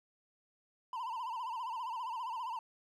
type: tone with vibrato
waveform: triangle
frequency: 957 Hz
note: A#5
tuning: 45 cents sharp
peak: -35 dBFS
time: 0.93-2.59 s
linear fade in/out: 2 ms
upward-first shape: sine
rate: 15 Hz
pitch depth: 130 cents each way
effects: none